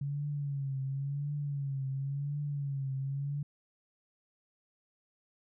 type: tone with vibrato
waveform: sine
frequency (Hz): 140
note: C#3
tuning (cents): +18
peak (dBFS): -32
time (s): 0.01-3.43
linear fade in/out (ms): 5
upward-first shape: triangle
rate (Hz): 0.94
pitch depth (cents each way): 84
effects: none